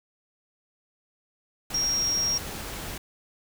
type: tone in noise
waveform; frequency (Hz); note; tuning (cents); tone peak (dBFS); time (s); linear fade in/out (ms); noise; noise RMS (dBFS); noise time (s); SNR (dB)
sine; 5600; F8; +4; -23; 1.74-2.38; 5; pink; -36; 1.7-2.98; +10
effects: none